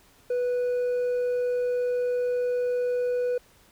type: tone with hard clipping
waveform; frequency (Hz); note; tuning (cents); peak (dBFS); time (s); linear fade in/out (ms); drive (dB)
sine; 492.5; B4; -5; -24; 0.3-3.38; 5; 2
effects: pink hiss -58 dBFS RMS until 3.71 s